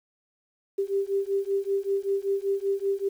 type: beating tone pair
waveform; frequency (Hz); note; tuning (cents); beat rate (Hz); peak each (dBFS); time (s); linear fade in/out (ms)
sine; 392 / 397.2; G4 / G4; 0 / +23; 5.2; -27; 0.78-3.09; 10
effects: 9-bit